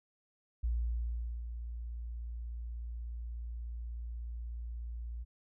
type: tone with ADSR envelope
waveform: sine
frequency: 58.27 Hz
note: A#1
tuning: in tune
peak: -29 dBFS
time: 0.63-5.25 s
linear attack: 12 ms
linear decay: 790 ms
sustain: -9 dB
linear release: 28 ms
effects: none